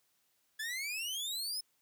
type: exponential sweep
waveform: sawtooth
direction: up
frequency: 1701 to 5274 Hz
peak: -33 dBFS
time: 0.59-1.61 s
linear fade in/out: 10 ms
effects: white hiss -75 dBFS RMS until 1.81 s + high-pass 80 Hz 12 dB/octave